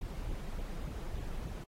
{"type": "noise with flanger", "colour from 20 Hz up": "brown", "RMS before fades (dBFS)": -39, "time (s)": [0.01, 1.64], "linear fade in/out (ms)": 5, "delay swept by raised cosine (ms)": [0.29, 6.09], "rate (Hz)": 3.4, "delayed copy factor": 0.7, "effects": ["AAC 48 kbps"]}